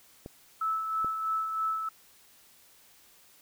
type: clicks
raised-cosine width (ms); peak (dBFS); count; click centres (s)
2; -27; 2; 0.261 / 1.046
type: tone with tremolo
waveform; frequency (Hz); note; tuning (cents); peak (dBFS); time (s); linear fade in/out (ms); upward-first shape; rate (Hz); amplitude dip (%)
sine; 1308; E6; -14; -26; 0.61-1.89; 5; sine; 3.1; 45
effects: white hiss -59 dBFS RMS until 3.41 s